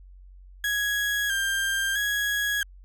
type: tone with vibrato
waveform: 35% pulse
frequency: 1626 Hz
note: G#6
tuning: 37 cents flat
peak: -22 dBFS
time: 0.64-2.63 s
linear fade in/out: 2 ms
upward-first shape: square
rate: 0.76 Hz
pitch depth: 39 cents each way
effects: added 46 Hz sine -45 dBFS peak until 2.84 s